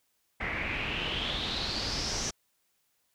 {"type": "noise with low-pass filter sweep", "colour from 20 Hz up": "pink", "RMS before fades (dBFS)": -33, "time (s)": [0.4, 2.31], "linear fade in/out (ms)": 10, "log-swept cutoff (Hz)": [2000, 6200], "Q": 6, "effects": ["white hiss -74 dBFS RMS until 3.14 s"]}